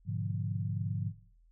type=chord; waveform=sine; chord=G# diminished seventh; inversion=none; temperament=equal; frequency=103.83 / 123.47 / 146.83 / 174.61 Hz; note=G#2 / B2 / D3 / F3; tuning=0 / 0 / 0 / 0 cents; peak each=-35 / -40 / -38 / -39 dBFS; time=0.05-1.13 s; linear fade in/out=50 ms; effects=noise-tail reverb RT60 0.5 s tail -17 dB re dry + added 41 Hz sine -60 dBFS peak until 1.51 s

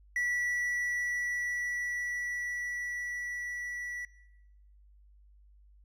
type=tone with level ramp; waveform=triangle; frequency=1951 Hz; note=B6; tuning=22 cents flat; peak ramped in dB=-26 to -34 dBFS; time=0.16-4.05 s; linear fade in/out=2 ms; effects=noise-tail reverb RT60 1.0 s tail -21 dB re dry + added 50 Hz sine -56 dBFS peak until 5.84 s

